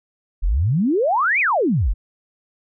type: exponential two-way sweep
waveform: sine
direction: up then down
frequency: 36.41 to 2568 to 36.41 Hz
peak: -15 dBFS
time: 0.42-1.94 s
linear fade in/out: 20 ms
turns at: 1.4 s
effects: none